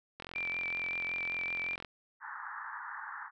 click train, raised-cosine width 0.3 ms, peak -26 dBFS, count 73, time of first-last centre 0.2-1.848 s, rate 43.7 Hz
sine tone with vibrato, 2349 Hz, D7, in tune, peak -33 dBFS, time 0.35-1.76 s, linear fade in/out 10 ms, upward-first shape sine, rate 5.3 Hz, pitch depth 22 cents each way
white band-pass noise, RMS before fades -43 dBFS, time 2.2-3.31 s, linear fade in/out 50 ms, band 840 to 1800 Hz, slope 96 dB/octave
effects none

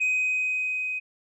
sine tone with level ramp, 2512 Hz, D#7, 16 cents sharp, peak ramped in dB -18 to -27 dBFS, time 0-1 s, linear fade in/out 20 ms, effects tanh soft clip ceiling -20 dBFS

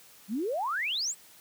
sine exponential sweep, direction up, 188.1 to 8370 Hz, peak -28 dBFS, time 0.28-1.15 s, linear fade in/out 50 ms, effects white hiss -55 dBFS RMS until 1.4 s + high-pass 80 Hz 12 dB/octave

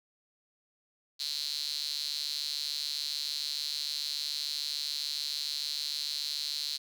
sawtooth tone with high-pass filter, 146.83 Hz, D3, in tune, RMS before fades -35 dBFS, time 1.19-6.78 s, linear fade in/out 20 ms, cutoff 4200 Hz, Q 8.9, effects none

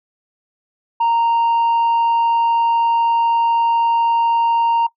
sine tone, 928 Hz, A#5, 8 cents flat, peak -10 dBFS, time 1-4.87 s, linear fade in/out 10 ms, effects noise-tail reverb RT60 0.1 s tail -20 dB re dry + tanh soft clip ceiling -12 dBFS

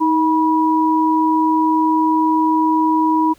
sine tone pair together, 315.1 / 973 Hz, D#4 / B5, +22 / -26 cents, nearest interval octave + minor sixth, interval 1952 cents, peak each -15 dBFS, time 0-3.34 s, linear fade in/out 20 ms, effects pink hiss -52 dBFS RMS until 3.38 s

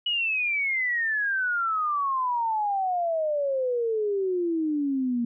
sine exponential sweep, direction down, 2942 to 233 Hz, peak -23 dBFS, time 0.06-5.25 s, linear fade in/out 5 ms, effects none

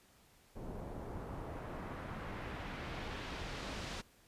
pink noise with low-pass filter sweep, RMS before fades -44 dBFS, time 0.55-4.02 s, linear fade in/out 20 ms, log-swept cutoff 600 to 5700 Hz, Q 0.91, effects pink hiss -66 dBFS RMS until 4.27 s + resampled to 32000 Hz

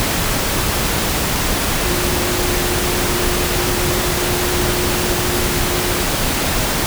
sine tone in noise, 356.9 Hz, F4, 38 cents sharp, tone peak -23 dBFS, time 1.85-6.03 s, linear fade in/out 0 ms, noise pink, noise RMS -18 dBFS, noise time 0-6.86 s, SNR -8 dB, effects none

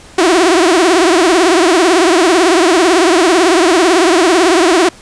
sawtooth tone with vibrato, 349.2 Hz, F4, in tune, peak -3 dBFS, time 0.18-4.89 s, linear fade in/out 5 ms, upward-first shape triangle, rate 18 Hz, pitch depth 210 cents each way, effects pink hiss -38 dBFS RMS until 5.01 s + resampled to 22050 Hz

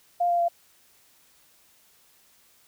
sine tone with pitch steps, 701 / 694.2 / 687.4 Hz, F5 / F5 / F5, +6 / -11 / -28 cents, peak -20 dBFS, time 0.2-0.485 s, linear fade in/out 10 ms, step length 95 ms, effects white hiss -60 dBFS RMS until 2.67 s

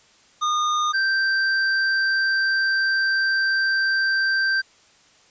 square tone pair in turn, 1222 / 1565.7 Hz, D#6 / G6, -32 / -3 cents, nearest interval major third, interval 429 cents, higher second, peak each -20 / -19 dBFS, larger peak second, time 0.41-0.93 / 0.93-4.62 s, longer second, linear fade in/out 20 ms, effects white hiss -55 dBFS RMS until 5.3 s + resampled to 16000 Hz

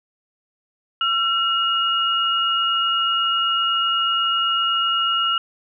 sine tone pair together, 1354 / 2869 Hz, E6 / F7, +46 / +46 cents, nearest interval octave + minor second, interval 1300 cents, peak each -20 dBFS, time 1.01-5.38 s, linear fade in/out 2 ms, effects none

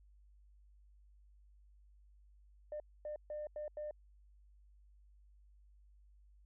sine tone bursts at uneven times, 600 Hz, D5, 37 cents sharp, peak -39 dBFS, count 5, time 2.72-2.8 / 3.05-3.16 / 3.3-3.47 / 3.56-3.68 / 3.77-3.91 s, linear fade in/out 2 ms, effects tanh soft clip ceiling -36 dBFS + added 50 Hz sine -61 dBFS peak until 6.45 s

